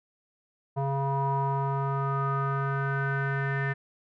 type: tone with low-pass filter sweep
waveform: square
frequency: 137.8 Hz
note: C#3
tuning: 10 cents flat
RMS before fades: -28 dBFS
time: 0.76-3.74 s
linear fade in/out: 20 ms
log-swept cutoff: 840 to 1800 Hz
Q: 7.4
effects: none